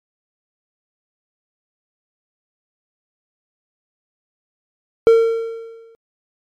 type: tone with exponential decay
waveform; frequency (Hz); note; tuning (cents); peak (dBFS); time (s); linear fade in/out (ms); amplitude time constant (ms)
triangle; 455.8; A#4; -39; -3; 5.07-5.95; 0; 190
effects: MP3 96 kbps